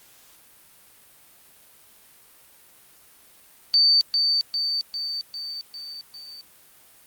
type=tone with echo; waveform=sine; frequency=4575 Hz; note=D8; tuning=46 cents flat; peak=-14 dBFS; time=3.74-4.01 s; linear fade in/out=0 ms; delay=400 ms; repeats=6; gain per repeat=-4 dB; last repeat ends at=6.41 s; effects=white hiss -53 dBFS RMS until 7.06 s + Opus 48 kbps